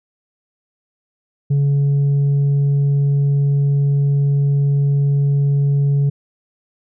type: tone with tanh clipping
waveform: sine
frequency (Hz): 141.2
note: C#3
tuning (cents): +32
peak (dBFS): -13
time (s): 1.5-6.1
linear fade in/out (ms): 10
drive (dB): 2
effects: none